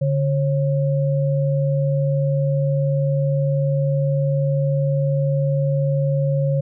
sine tone pair together, 143.56 / 542 Hz, D3 / C#5, -39 / -39 cents, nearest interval octave + major seventh, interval 2300 cents, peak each -17 / -23 dBFS, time 0.01-6.61 s, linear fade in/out 10 ms, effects none

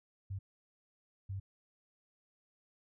sine tone bursts at uneven times, 97.2 Hz, G2, 14 cents flat, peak -37 dBFS, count 2, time 0.3-0.39 / 1.29-1.4 s, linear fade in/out 10 ms, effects none

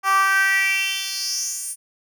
10% pulse tone with high-pass filter sweep, 388.1 Hz, G4, 17 cents flat, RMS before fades -21 dBFS, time 0.03-1.76 s, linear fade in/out 50 ms, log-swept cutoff 960 to 9400 Hz, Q 4.8, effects none

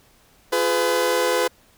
sawtooth chord, F diminished, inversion none, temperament just, 349.2 / 419.1 / 502.9 Hz, F4 / Ab4 / Cb5, 0 / +16 / +31 cents, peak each -22 / -21 / -16 dBFS, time 0.52-1.48 s, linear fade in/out 10 ms, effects pink hiss -56 dBFS RMS until 1.77 s

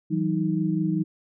sine tone cluster, 162.9 / 188.1 / 313.8 Hz, E3 / F#3 / D#4, -20 / +29 / +15 cents, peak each -26 dBFS, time 0.1-1.04 s, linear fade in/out 20 ms, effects none

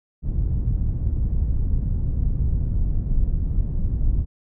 pink low-pass noise, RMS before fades -21 dBFS, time 0.22-4.26 s, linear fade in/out 50 ms, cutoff 100 Hz, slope 12 dB/octave, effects none

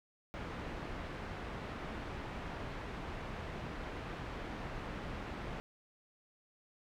pink low-pass noise, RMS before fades -43 dBFS, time 0.34-5.6 s, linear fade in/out 0 ms, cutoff 2200 Hz, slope 12 dB/octave, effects none

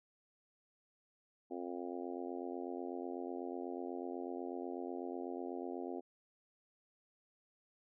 harmonic tone, 88.1 Hz, F2, 16 cents sharp, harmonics 3 / 4 / 5 / 6 / 7 / 8 / 9, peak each -45 / -44 / -48 / -52 / -53 / -50 / -53 dBFS, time 1.5-6.01 s, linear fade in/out 20 ms, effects none

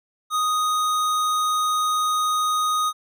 sine tone with hard clipping, 1244.5 Hz, D#6, in tune, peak -21 dBFS, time 0.3-2.93 s, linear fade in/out 50 ms, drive 18 dB, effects none

